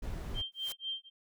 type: noise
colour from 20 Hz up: brown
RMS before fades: -38 dBFS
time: 0.02-0.42 s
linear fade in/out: 10 ms
type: tone with tremolo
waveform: sine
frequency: 3156 Hz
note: G7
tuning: 11 cents sharp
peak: -33 dBFS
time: 0.34-1.1 s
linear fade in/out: 50 ms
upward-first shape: sine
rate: 4 Hz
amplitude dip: 100%
type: noise with exponential growth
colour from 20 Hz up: white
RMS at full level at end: -40 dBFS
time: 0.52-0.72 s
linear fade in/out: 0 ms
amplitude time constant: 42 ms
effects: none